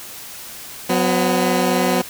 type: tone pair together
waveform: 15% pulse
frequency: 182.5 / 251.3 Hz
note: F#3 / B3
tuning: -24 / +30 cents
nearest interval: tritone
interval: 554 cents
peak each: -12 dBFS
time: 0.89-2.02 s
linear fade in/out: 10 ms
effects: white hiss -35 dBFS RMS until 2.09 s